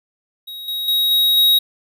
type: tone with level steps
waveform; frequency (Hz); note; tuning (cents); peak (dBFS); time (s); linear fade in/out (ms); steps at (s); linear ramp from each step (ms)
square; 3800; A#7; +33; -30 / -22 / -15 / -13 / -11; 0.47-1.59; 10; 0.68 / 0.88 / 1.11 / 1.37; 2
effects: none